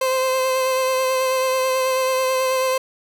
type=tone with vibrato; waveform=30% pulse; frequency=520 Hz; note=C5; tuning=11 cents flat; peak=-15 dBFS; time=0.01-2.78 s; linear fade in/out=5 ms; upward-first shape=sine; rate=9.2 Hz; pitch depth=18 cents each way; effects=none